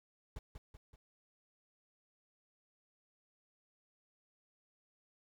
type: noise with echo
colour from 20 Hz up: brown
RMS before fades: -44 dBFS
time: 0.36-0.39 s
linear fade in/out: 2 ms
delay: 190 ms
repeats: 3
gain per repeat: -5 dB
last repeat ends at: 0.96 s
effects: none

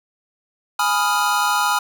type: chord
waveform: square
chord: F half-diminished seventh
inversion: first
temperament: equal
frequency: 830.6 / 987.8 / 1244.5 / 1396.9 Hz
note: Ab5 / Cb6 / Eb6 / F6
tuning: 0 / 0 / 0 / 0 cents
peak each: -23 dBFS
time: 0.79-1.79 s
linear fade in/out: 5 ms
effects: none

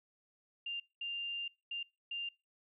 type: tone bursts at uneven times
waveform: sine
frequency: 2794 Hz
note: F7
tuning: in tune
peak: -37 dBFS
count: 4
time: 0.66-0.8 / 1.01-1.48 / 1.71-1.83 / 2.11-2.29 s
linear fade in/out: 5 ms
effects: noise-tail reverb RT60 0.3 s tail -26 dB re dry

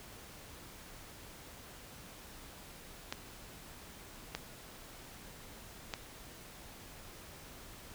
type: clicks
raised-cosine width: 0.2 ms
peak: -19 dBFS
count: 3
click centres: 3.125 / 4.35 / 5.938 s
effects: pink hiss -52 dBFS RMS until 7.94 s

